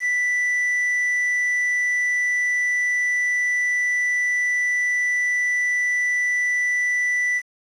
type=tone with quantisation; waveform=triangle; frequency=1975.5 Hz; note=B6; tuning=in tune; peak=-17 dBFS; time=0-7.42 s; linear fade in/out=50 ms; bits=7; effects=low-pass 9000 Hz 12 dB/octave